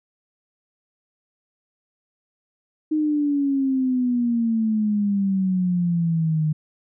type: exponential sweep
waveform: sine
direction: down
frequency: 311.1 to 152.3 Hz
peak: -18 dBFS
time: 2.91-6.53 s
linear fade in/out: 10 ms
effects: none